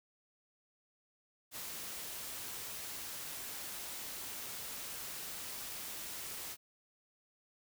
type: noise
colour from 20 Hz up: white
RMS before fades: -44 dBFS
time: 1.51-6.57 s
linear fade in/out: 50 ms
effects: none